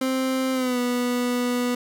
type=tone with pitch glide; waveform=30% pulse; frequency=261.6 to 245.5 Hz; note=C4 to B3; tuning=0 to -10 cents; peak=-19 dBFS; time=0.01-1.75 s; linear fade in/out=5 ms; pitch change=-110 cents; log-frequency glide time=0.53-0.79 s; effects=none